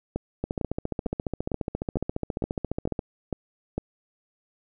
two click trains, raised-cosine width 2 ms, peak -14 / -14 dBFS, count 9 / 38, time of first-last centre 0.16-3.78 / 0.44-2.992 s, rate 2.21 / 14.5 Hz, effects none

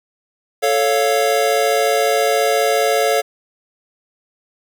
square chord, A augmented, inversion none, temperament equal, 440 / 554.4 / 698.5 Hz, A4 / C#5 / E#5, 0 / 0 / 0 cents, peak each -19 dBFS, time 0.62-3.22 s, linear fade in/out 20 ms, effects 8-bit

